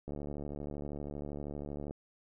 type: click train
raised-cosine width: 2 ms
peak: -28 dBFS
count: 134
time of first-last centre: 0.08-1.909 s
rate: 72.7 Hz
effects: none